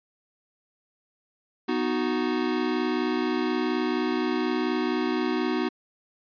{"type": "chord", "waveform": "square", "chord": "B major", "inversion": "none", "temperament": "equal", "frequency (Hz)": [246.9, 311.1, 370], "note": ["B3", "D#4", "F#4"], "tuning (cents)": [0, 0, 0], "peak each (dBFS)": -29, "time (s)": [1.68, 5.69], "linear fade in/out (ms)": 10, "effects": ["resampled to 11025 Hz"]}